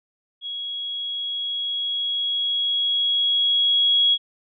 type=tone with level ramp; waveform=sine; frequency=3322 Hz; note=G#7; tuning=in tune; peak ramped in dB=-28 to -14 dBFS; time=0.41-4.18 s; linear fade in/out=50 ms; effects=none